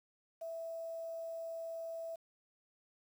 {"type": "tone with quantisation", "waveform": "sine", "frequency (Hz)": 659.3, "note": "E5", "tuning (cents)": 0, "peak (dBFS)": -40, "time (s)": [0.41, 2.16], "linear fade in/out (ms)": 10, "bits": 10, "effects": []}